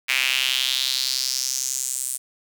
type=tone with high-pass filter sweep; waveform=sawtooth; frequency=130.81 Hz; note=C3; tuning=in tune; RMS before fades=-24 dBFS; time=0.08-2.18 s; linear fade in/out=20 ms; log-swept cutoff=2300 to 9000 Hz; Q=3.6; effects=none